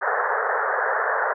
white band-pass noise, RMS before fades -23 dBFS, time 0.01-1.34 s, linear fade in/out 20 ms, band 420 to 1800 Hz, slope 96 dB/octave, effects none

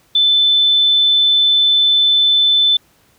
sine tone, 3520 Hz, A7, in tune, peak -9 dBFS, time 0.15-2.77 s, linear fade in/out 5 ms, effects pink hiss -54 dBFS RMS until 3.18 s + high-pass 60 Hz 12 dB/octave

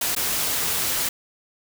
white noise with dropouts, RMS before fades -24 dBFS, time 0.01-1.09 s, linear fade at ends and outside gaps 5 ms, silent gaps 0.151-0.163 s, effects none

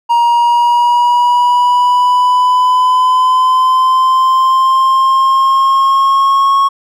triangle linear sweep, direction up, 942 to 1100 Hz, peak -5 dBFS, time 0.09-6.69 s, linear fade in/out 20 ms, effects none

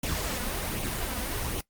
pink noise with flanger, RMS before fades -31 dBFS, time 0.03-1.61 s, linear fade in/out 5 ms, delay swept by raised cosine 0.31 to 4.11 ms, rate 1.3 Hz, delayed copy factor +0.5, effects noise-tail reverb RT60 0.1 s tail -19 dB re dry + Opus 48 kbps

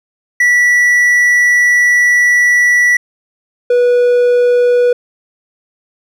triangle tone pair in turn, 1950 / 488.4 Hz, B6 / B4, -23 / -19 cents, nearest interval 2 octaves, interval 2396 cents, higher first, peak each -5 dBFS, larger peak neither, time 0.4-2.97 / 3.7-4.93 s, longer first, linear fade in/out 5 ms, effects none

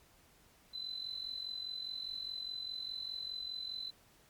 sine tone with amplitude modulation, 4027 Hz, B7, 33 cents sharp, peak -36 dBFS, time 0.73-3.91 s, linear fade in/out 20 ms, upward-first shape sine, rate 44.9 Hz, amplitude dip 70%, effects pink hiss -65 dBFS RMS until 4.29 s + MP3 96 kbps

